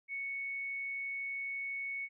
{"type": "tone", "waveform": "sine", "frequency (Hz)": 2217, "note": "C#7", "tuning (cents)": 0, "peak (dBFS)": -36, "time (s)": [0.08, 2.09], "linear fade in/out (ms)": 50, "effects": []}